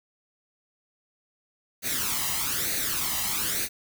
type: noise with flanger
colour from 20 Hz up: white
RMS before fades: -28 dBFS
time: 1.82-3.69 s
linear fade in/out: 50 ms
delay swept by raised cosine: 0.47 to 1.03 ms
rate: 1.1 Hz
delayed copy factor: +0.65
effects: none